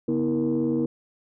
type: tone cluster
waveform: sine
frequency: 141 / 244.2 / 322.4 / 470 Hz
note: C#3 / B3 / E4 / A#4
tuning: +30 / -19 / -38 / +14 cents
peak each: -32 / -24 / -24 / -28 dBFS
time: 0.08-0.86 s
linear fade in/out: 5 ms
effects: tanh soft clip ceiling -15 dBFS